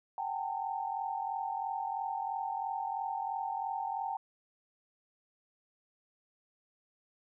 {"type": "tone cluster", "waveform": "sine", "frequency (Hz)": [762, 805, 905], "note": ["G5", "G5", "A5"], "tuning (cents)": [-49, 46, 48], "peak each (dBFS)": [-38, -38, -37], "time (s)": [0.18, 4.17], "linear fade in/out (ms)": 2, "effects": []}